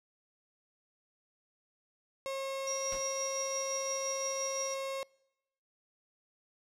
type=tone; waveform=35% pulse; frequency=540 Hz; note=C#5; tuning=45 cents flat; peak=-33 dBFS; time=2.26-5.03 s; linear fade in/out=0 ms
type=tone with tremolo; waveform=sine; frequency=5660 Hz; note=F8; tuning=22 cents sharp; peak=-33 dBFS; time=2.67-4.74 s; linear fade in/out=2 ms; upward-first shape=triangle; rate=5.8 Hz; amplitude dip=50%
type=noise with exponential decay; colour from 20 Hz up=pink; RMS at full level=-40 dBFS; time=2.92-3.08 s; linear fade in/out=2 ms; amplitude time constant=34 ms
effects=noise-tail reverb RT60 0.9 s tail -26 dB re dry + low-pass 10000 Hz 12 dB/octave